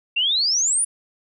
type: exponential sweep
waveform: sine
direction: up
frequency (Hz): 2683 to 9956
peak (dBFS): -17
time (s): 0.16-0.85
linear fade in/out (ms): 10
effects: none